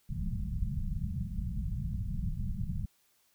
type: low-pass noise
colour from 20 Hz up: pink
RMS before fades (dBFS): -34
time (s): 0.09-2.86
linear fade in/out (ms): 10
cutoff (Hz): 210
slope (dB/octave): 96
effects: white hiss -70 dBFS RMS until 3.34 s